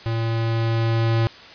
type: tone with level ramp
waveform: square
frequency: 114.1 Hz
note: A#2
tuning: 37 cents flat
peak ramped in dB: -22 to -17 dBFS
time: 0.06-1.27 s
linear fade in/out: 0 ms
effects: white hiss -42 dBFS RMS until 1.54 s + resampled to 11025 Hz